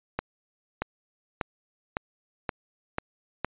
accelerating click train, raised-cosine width 0.5 ms, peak -12 dBFS, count 7, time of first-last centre 0.19-3.446 s, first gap 630 ms, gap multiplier 0.94, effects resampled to 8000 Hz

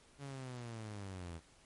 sawtooth linear sweep, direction down, 142.9 to 79.9 Hz, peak -40 dBFS, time 0.18-1.41 s, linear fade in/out 50 ms, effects pink hiss -65 dBFS RMS until 1.65 s + MP3 48 kbps

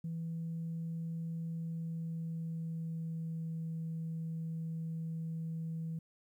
sine tone with pitch glide, 164.81 to 162.63 Hz, E3 to E3, 0 to -23 cents, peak -35 dBFS, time 0.04-5.99 s, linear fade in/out 5 ms, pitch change -23 cents, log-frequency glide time 1.5-3.6 s, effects tanh soft clip ceiling -33 dBFS + 12-bit

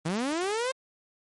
sawtooth linear sweep, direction up, 150 to 535 Hz, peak -23 dBFS, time 0.05-0.72 s, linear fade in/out 10 ms, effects MP3 48 kbps

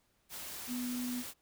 sine tone in noise, 246.9 Hz, B3, in tune, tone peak -35 dBFS, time 0.67-1.24 s, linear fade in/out 50 ms, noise white, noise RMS -44 dBFS, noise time 0.29-1.34 s, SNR +6 dB, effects pink hiss -74 dBFS RMS until 1.41 s

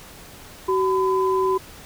sine tone pair together, 377.9 / 1009 Hz, F#4 / B5, +37 / +37 cents, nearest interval octave + perfect fourth, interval 1700 cents, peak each -19 / -22 dBFS, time 0.68-1.58 s, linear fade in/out 10 ms, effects pink hiss -43 dBFS RMS until 1.85 s

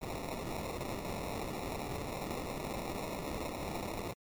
white noise with sample-and-hold, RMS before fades -39 dBFS, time 0.01-4.14 s, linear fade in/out 20 ms, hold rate 1575 Hz, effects MP3 96 kbps

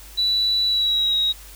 sine tone with pitch glide, 3951 to 3805 Hz, B7 to A#7, 0 to +35 cents, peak -17 dBFS, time 0.17-1.33 s, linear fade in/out 20 ms, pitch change -65 cents, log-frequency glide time 0.66-1.17 s, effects added 50 Hz sine -42 dBFS peak until 1.55 s + white hiss -44 dBFS RMS until 1.55 s

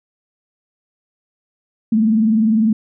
sine tone with vibrato, 220 Hz, A3, in tune, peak -11 dBFS, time 1.92-2.73 s, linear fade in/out 5 ms, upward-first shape triangle, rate 20 Hz, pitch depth 110 cents each way, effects none

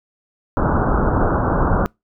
pink low-pass noise, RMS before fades -17 dBFS, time 0.57-1.86 s, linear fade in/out 0 ms, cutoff 1500 Hz, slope 96 dB/octave, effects noise-tail reverb RT60 0.2 s tail -26 dB re dry

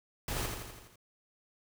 pink noise with echo, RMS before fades -36 dBFS, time 0.28-0.46 s, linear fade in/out 2 ms, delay 83 ms, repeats 6, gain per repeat -4 dB, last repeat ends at 0.958 s, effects none

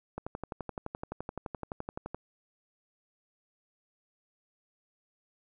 click train, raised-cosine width 1 ms, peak -22 dBFS, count 24, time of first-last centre 0.18-2.146 s, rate 11.7 Hz, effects none

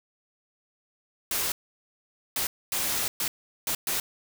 white noise bursts at uneven times, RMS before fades -28 dBFS, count 6, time 1.31-1.52 / 2.36-2.47 / 2.72-3.08 / 3.2-3.28 / 3.67-3.75 / 3.87-4 s, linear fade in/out 2 ms, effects none

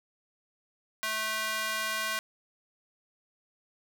square tone with high-pass filter, 217.9 Hz, A3, 17 cents flat, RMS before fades -32 dBFS, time 1.03-2.19 s, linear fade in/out 0 ms, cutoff 1400 Hz, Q 1.2, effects none

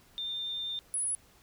sine tone pair in turn, 3605 / 10196 Hz, A7 / D#9, +41 / +41 cents, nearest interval octave + tritone, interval 1800 cents, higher second, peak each -33 / -29 dBFS, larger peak second, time 0.18-0.79 / 0.94-1.15 s, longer first, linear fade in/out 0 ms, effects pink hiss -61 dBFS RMS until 1.42 s

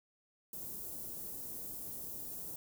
white band-stop noise, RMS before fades -44 dBFS, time 0.53-2.56 s, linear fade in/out 2 ms, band 440 to 12000 Hz, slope 12 dB/octave, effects none

